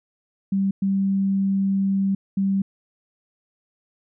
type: tone bursts at uneven times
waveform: sine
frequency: 195 Hz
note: G3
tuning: 9 cents flat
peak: -18 dBFS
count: 3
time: 0.52-0.71 / 0.82-2.15 / 2.37-2.62 s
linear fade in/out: 5 ms
effects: none